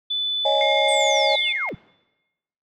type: tone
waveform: sine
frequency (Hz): 3491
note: A7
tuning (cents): -14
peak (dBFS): -21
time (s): 0.1-1.53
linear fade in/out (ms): 10
type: chord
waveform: sine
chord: C# suspended second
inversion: none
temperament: equal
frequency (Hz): 554.4 / 622.3 / 830.6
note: C#5 / D#5 / G#5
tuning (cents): 0 / 0 / 0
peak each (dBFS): -21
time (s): 0.45-1.36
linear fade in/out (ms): 5
type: tone with tremolo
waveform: sine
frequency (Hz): 2137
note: C7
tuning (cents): +36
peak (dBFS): -21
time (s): 0.61-1.69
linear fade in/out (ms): 0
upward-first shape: triangle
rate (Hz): 13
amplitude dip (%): 35
type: linear sweep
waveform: sine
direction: down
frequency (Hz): 8580 to 73.42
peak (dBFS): -28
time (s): 0.88-1.75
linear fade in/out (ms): 5
effects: noise-tail reverb RT60 1.0 s tail -22 dB re dry + tanh soft clip ceiling -9 dBFS